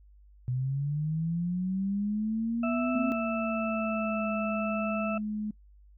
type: linear sweep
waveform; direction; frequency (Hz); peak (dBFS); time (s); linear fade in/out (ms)
sine; up; 123.47 to 261.6; -27; 0.48-3.12; 0
type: harmonic tone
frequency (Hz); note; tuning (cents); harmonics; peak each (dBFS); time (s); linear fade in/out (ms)
659.3; E5; 0; 1 / 2 / 4; -32 / -35 / -38; 2.63-5.18; 5
type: tone with pitch glide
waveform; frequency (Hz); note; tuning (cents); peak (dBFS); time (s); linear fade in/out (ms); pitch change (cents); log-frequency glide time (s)
sine; 231.1 to 211.9; A#3 to G#3; -15 to +35; -30; 2.95-5.51; 5; -150; 3.16-4.29
effects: noise-tail reverb RT60 0.1 s tail -23 dB re dry + added 50 Hz sine -53 dBFS peak until 5.97 s